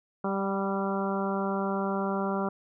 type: harmonic tone with a mistuned harmonic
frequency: 196 Hz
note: G3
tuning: in tune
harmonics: 1 / 2 / 3 / 4 / 5 / 6 / 7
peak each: -30 / -33 / -35 / -36 / -37 / -38 / -38 dBFS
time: 0.24-2.49 s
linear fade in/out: 5 ms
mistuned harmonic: 4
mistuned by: -18 cents
effects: none